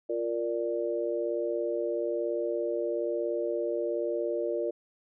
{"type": "chord", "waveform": "sine", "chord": "Bb major", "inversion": "second", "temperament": "equal", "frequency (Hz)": [349.2, 466.2, 587.3], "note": ["F4", "Bb4", "D5"], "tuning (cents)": [0, 0, 0], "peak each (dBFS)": -32, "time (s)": [0.09, 4.71], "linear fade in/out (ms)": 10, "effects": []}